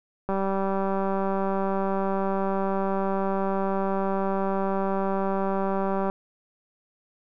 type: click train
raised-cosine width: 1 ms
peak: -14 dBFS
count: 1128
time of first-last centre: 0.29-6.099 s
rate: 194 Hz
effects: none